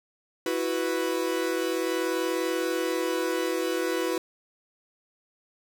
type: chord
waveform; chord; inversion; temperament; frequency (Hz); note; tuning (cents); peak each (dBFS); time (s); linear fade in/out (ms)
45% pulse; E suspended second; none; equal; 329.6 / 370 / 493.9; E4 / F#4 / B4; 0 / 0 / 0; -30; 0.46-4.18; 2
effects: none